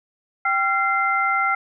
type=tone cluster; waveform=sine; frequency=782 / 1370 / 2081 Hz; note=G5 / F6 / C7; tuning=-4 / -34 / -10 cents; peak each=-24 / -20 / -23 dBFS; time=0.45-1.55 s; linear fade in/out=5 ms; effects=none